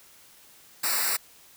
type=noise with comb filter; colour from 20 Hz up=white; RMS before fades=-26 dBFS; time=0.83-1.17 s; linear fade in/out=10 ms; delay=0.31 ms; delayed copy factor=-1; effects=white hiss -54 dBFS RMS until 1.56 s